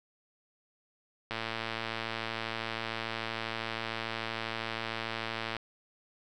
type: click train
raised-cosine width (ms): 0.3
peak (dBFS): -18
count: 482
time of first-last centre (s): 1.31-5.567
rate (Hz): 113
effects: none